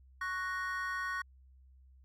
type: chord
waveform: triangle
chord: F# major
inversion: second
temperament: equal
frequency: 1108.7 / 1480 / 1864.7 Hz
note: C#6 / F#6 / A#6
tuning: 0 / 0 / 0 cents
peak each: -37 / -37 / -37 dBFS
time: 0.21-1.22 s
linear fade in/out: 5 ms
effects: added 65 Hz sine -57 dBFS peak until 2.04 s